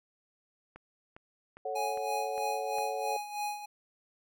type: click train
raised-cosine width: 0.5 ms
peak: -33 dBFS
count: 6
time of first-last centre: 0.76-2.784 s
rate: 2.47 Hz
type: chord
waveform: sine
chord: F# minor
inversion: first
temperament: equal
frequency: 440 / 554.4 / 740 Hz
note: A4 / C#5 / F#5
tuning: 0 / 0 / 0 cents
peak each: -38 / -37 / -36 dBFS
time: 1.65-3.17 s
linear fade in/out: 5 ms
type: tone with tremolo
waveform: square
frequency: 830.6 Hz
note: G#5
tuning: in tune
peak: -32 dBFS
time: 1.75-3.66 s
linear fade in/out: 10 ms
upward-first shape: sine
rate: 3.1 Hz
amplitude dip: 70%
effects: none